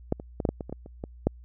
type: clicks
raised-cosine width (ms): 2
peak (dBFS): -11 / -25 / -16 / -10 / -12 / -20 / -24 / -20 / -30 / -20 / -8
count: 11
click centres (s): 0.124 / 0.199 / 0.402 / 0.452 / 0.49 / 0.608 / 0.696 / 0.726 / 0.861 / 1.039 / 1.27
effects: added 60 Hz sine -45 dBFS peak until 1.44 s